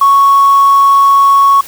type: tone with hard clipping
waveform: sine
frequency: 1108.7 Hz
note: C#6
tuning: in tune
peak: -4 dBFS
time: 0.01-1.61 s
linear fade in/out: 5 ms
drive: 1 dB
effects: white hiss -31 dBFS RMS until 1.67 s